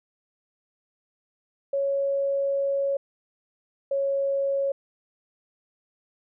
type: tone pair in turn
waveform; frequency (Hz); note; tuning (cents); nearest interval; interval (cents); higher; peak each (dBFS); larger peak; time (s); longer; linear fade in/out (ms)
sine; 554.4 / 552; C#5 / C#5; 0 / -7; unison; 7; first; -22; neither; 1.73-2.97 / 3.91-4.72; first; 5
effects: none